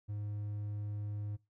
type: tone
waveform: triangle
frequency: 103.83 Hz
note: G#2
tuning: in tune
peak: -35 dBFS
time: 0.08-1.37 s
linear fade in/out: 20 ms
effects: noise-tail reverb RT60 0.2 s tail -17 dB re dry